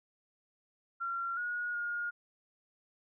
sine tone with pitch steps, 1373 / 1447 / 1425 Hz, F6 / F#6 / F6, -30 / -39 / +34 cents, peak -33 dBFS, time 1-2.11 s, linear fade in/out 20 ms, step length 370 ms, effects none

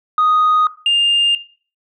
sine tone pair in turn, 1244.5 / 2808 Hz, D#6 / F7, 0 / +9 cents, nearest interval octave + major second, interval 1409 cents, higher second, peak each -9 dBFS, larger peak neither, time 0.18-0.67 / 0.86-1.35 s, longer neither, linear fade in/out 2 ms, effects noise-tail reverb RT60 0.4 s tail -17 dB re dry + tanh soft clip ceiling -8 dBFS

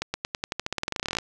accelerating click train, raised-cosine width 0.2 ms, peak -10 dBFS, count 23, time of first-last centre 0.02-1.186 s, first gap 120 ms, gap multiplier 0.91, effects none

